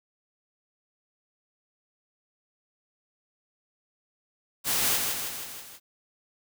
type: noise with echo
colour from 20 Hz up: white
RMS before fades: -26 dBFS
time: 4.64-5 s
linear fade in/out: 50 ms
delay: 160 ms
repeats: 5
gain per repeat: -4 dB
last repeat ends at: 5.8 s
effects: none

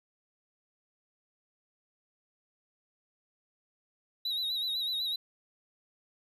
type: tone with vibrato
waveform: triangle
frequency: 3865 Hz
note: B7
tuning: 38 cents flat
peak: -29 dBFS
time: 4.25-5.16 s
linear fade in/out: 5 ms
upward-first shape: sine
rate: 8 Hz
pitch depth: 68 cents each way
effects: none

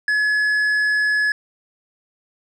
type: tone with tanh clipping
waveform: sine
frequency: 1700 Hz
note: G#6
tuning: 40 cents sharp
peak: -17 dBFS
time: 0.08-1.32 s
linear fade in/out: 2 ms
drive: 6 dB
effects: none

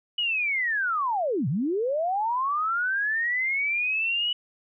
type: linear two-way sweep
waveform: sine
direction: down then up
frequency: 2960 to 117.2 to 2960 Hz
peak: -23 dBFS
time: 0.18-4.33 s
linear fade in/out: 5 ms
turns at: 1.48 s
effects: none

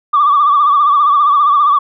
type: tone with vibrato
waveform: sine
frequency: 1165 Hz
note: D6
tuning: 14 cents flat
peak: -6 dBFS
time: 0.13-1.79 s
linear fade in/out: 10 ms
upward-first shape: sine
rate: 15 Hz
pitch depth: 74 cents each way
effects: tanh soft clip ceiling -3 dBFS

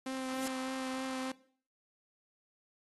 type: tone with vibrato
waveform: sawtooth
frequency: 261.6 Hz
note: C4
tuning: in tune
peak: -32 dBFS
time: 0.06-1.32 s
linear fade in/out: 5 ms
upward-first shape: triangle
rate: 3.3 Hz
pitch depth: 15 cents each way
type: noise with exponential growth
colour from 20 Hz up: white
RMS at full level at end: -38 dBFS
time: 0.12-0.48 s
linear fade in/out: 1 ms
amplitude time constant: 78 ms
effects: noise-tail reverb RT60 0.5 s tail -18 dB re dry + AAC 32 kbps

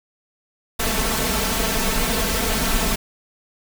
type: noise with comb filter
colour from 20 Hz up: pink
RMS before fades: -21 dBFS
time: 0.79-2.96 s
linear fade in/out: 10 ms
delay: 4.5 ms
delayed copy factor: +0.9
effects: none

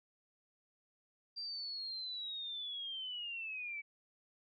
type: linear sweep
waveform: sine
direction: down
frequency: 4744 to 2272 Hz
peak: -40 dBFS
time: 1.36-3.82 s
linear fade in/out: 20 ms
effects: AAC 64 kbps

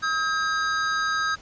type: tone pair together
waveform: square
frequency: 1276.3 / 1608 Hz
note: D#6 / G6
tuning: +44 / +44 cents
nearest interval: major third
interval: 400 cents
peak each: -26 dBFS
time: 0.02-1.36 s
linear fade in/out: 20 ms
effects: pink hiss -49 dBFS RMS until 1.41 s + resampled to 16000 Hz

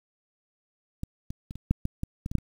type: clicks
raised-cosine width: 5 ms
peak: -19 / -22 / -25 / -26 / -9 / -15 / -17 / -19 / -22 / -9 / -30 dBFS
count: 11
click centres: 1.034 / 1.305 / 1.509 / 1.556 / 1.71 / 1.854 / 2.034 / 2.261 / 2.315 / 2.353 / 2.384 s
effects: 8-bit

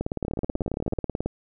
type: two click trains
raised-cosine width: 2 ms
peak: -16 / -13 dBFS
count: 13 / 24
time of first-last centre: 0.25-0.986 / 0.01-1.26 s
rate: 16.3 / 18.4 Hz
effects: none

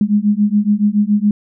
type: beating tone pair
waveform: sine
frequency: 204 / 211.1 Hz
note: G#3 / G#3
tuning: -31 / +29 cents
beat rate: 7.1 Hz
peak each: -14 dBFS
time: 0.01-1.31 s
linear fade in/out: 2 ms
effects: none

